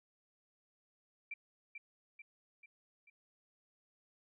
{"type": "tone with echo", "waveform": "sine", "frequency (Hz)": 2349, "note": "D7", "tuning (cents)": 0, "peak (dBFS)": -40, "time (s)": [1.31, 1.34], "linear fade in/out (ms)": 5, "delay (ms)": 440, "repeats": 4, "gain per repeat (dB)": -5, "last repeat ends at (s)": 3.1, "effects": []}